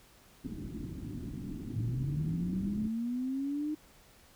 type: low-pass noise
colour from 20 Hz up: white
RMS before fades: -40 dBFS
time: 0.44-2.88 s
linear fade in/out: 10 ms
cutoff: 320 Hz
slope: 48 dB/octave
type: linear sweep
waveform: sine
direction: up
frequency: 107.1 to 308.2 Hz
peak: -31 dBFS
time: 1.76-3.75 s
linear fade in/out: 10 ms
effects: pink hiss -60 dBFS RMS until 4.35 s